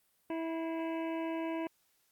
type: harmonic tone with a mistuned harmonic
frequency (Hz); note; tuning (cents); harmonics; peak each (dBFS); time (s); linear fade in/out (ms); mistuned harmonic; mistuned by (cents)
326.7; E4; -15; 1 / 2 / 3 / 5 / 6 / 7 / 8 / 9; -35 / -40 / -43 / -52 / -54 / -53 / -52 / -58; 0.3-1.67; 2; 6; +77
effects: white hiss -73 dBFS RMS until 2.11 s + Opus 32 kbps